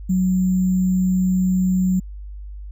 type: tone with sample-and-hold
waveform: sine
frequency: 185 Hz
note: F#3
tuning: in tune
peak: -15 dBFS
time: 0.09-2 s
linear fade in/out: 10 ms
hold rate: 7350 Hz
effects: added 50 Hz sine -31 dBFS peak until 2.71 s